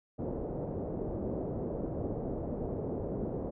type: low-pass noise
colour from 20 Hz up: white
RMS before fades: -36 dBFS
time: 0.18-3.51 s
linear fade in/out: 20 ms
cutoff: 530 Hz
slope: 24 dB/octave
effects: none